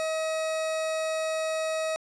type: tone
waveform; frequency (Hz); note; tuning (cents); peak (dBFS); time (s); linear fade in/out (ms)
40% pulse; 636; D#5; +38; -26; 0-1.96; 0
effects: resampled to 22050 Hz + 9-bit